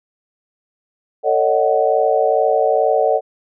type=chord; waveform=sine; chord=D# half-diminished seventh; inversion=second; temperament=just; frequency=448 / 560 / 622.3 / 746.7 Hz; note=A4 / C#5 / D#5 / F#5; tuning=+31 / +18 / 0 / +16 cents; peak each=-18 dBFS; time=1.23-3.21 s; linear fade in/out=50 ms; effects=none